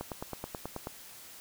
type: click train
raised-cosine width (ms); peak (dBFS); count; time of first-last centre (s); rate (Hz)
1; -22; 9; 0.01-0.871; 9.29
effects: white hiss -50 dBFS RMS until 1.4 s